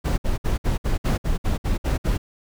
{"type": "noise bursts", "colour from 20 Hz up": "brown", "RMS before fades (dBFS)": -21, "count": 11, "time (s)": [0.04, 2.18], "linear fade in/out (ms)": 20, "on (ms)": 140, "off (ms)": 60, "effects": []}